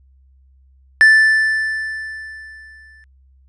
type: tone with exponential decay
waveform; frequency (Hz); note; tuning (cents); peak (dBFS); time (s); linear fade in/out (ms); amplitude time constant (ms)
triangle; 1760; A6; 0; -3; 1.01-3.04; 0; 440
effects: added 66 Hz sine -48 dBFS peak until 3.48 s + resampled to 24000 Hz